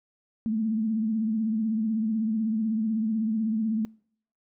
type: tone with vibrato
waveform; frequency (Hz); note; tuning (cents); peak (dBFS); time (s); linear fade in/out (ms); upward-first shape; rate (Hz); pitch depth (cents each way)
sine; 220; A3; 0; -24; 0.46-3.85; 0; triangle; 16; 83
effects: noise-tail reverb RT60 0.6 s tail -26 dB re dry